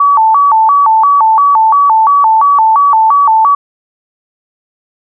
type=tone with vibrato; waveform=sine; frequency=1003 Hz; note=B5; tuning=26 cents sharp; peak=-4 dBFS; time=0-3.55 s; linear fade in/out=5 ms; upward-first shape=square; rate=2.9 Hz; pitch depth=220 cents each way; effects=none